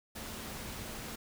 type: tone in noise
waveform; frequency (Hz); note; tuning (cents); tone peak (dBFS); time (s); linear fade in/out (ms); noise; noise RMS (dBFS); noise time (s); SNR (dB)
sine; 220; A3; 0; -52; 0.15-1.16; 10; pink; -43; 0.15-1.16; -12
effects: none